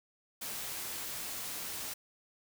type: noise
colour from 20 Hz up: white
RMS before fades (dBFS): -40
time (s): 0.41-1.94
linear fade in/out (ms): 10
effects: none